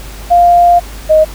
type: tone pair in turn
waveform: sine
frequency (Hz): 699 / 624.2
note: F5 / D#5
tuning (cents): +1 / +5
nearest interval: major second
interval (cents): 196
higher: first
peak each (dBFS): -3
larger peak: neither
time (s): 0.3-0.8 / 1.09-1.25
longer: first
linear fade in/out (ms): 20
effects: added 50 Hz sine -26 dBFS peak until 1.34 s + pink hiss -32 dBFS RMS until 1.34 s